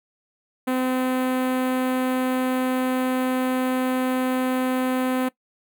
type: tone with notch filter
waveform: sawtooth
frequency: 256.5 Hz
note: C4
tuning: 34 cents flat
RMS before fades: -23 dBFS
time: 0.67-5.29 s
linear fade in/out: 10 ms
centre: 5400 Hz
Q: 0.57
effects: noise-tail reverb RT60 0.1 s tail -20 dB re dry